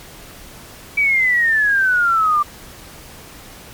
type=exponential sweep; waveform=sine; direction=down; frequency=2316 to 1174.7 Hz; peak=-12 dBFS; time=0.97-2.43 s; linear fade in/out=10 ms; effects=pink hiss -39 dBFS RMS until 3.73 s + MP3 96 kbps